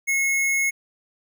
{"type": "tone", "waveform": "square", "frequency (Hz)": 2175, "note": "C#7", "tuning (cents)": -33, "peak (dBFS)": -20, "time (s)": [0.07, 0.71], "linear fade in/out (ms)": 20, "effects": []}